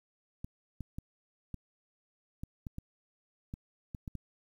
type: clicks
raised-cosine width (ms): 5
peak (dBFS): -27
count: 11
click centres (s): 0.445 / 0.807 / 0.985 / 1.543 / 2.435 / 2.668 / 2.784 / 3.539 / 3.948 / 4.078 / 4.153
effects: 10-bit